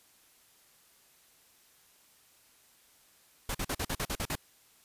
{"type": "noise bursts", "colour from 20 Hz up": "pink", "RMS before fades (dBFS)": -33, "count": 9, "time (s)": [3.49, 4.355], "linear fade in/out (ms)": 5, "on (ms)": 57, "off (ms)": 44, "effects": ["white hiss -63 dBFS RMS until 4.84 s", "resampled to 32000 Hz"]}